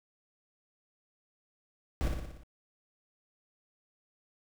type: noise with echo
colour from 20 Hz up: brown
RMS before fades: -29 dBFS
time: 2.01-2.08 s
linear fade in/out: 0 ms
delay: 59 ms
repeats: 6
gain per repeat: -4 dB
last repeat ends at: 2.434 s
effects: none